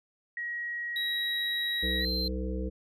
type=tone; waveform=sine; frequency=1900 Hz; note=A#6; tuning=33 cents sharp; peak=-32 dBFS; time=0.37-2.05 s; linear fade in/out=2 ms
type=tone with pitch glide; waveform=triangle; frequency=3849 to 4125 Hz; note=B7 to C8; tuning=-45 to -25 cents; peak=-29 dBFS; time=0.96-2.28 s; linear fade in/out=2 ms; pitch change=+120 cents; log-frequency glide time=1.99-2.06 s
type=harmonic tone; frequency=63.3 Hz; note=B1; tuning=43 cents sharp; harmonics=1 / 3 / 5 / 7 / 8; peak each=-32 / -37 / -39 / -40 / -41 dBFS; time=1.82-2.7 s; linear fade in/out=20 ms
effects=none